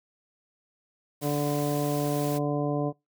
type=noise; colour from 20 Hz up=white; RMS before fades=-40 dBFS; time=1.21-2.39 s; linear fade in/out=20 ms
type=harmonic tone; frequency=145.9 Hz; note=D3; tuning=11 cents flat; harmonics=1 / 2 / 3 / 4 / 5 / 7; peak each=-29 / -29 / -32 / -32 / -35 / -40 dBFS; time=1.21-2.93 s; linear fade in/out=50 ms
effects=noise-tail reverb RT60 0.2 s tail -24 dB re dry